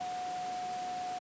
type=tone in noise; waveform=sine; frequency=730 Hz; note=F#5; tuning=24 cents flat; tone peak=-35 dBFS; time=0-1.19 s; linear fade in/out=10 ms; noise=pink; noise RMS=-45 dBFS; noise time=0-1.19 s; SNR=+7 dB; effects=high-pass 200 Hz 12 dB/octave + resampled to 16000 Hz